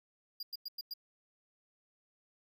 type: tone bursts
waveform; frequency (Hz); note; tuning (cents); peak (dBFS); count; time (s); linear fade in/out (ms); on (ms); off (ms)
square; 4837; D#8; -50; -39; 5; 0.4-0.938; 5; 30; 97
effects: none